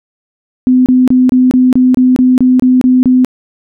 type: tone bursts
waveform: sine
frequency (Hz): 254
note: B3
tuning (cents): +49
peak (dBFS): -4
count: 12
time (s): 0.67-3.247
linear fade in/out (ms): 0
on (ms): 190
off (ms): 27
effects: none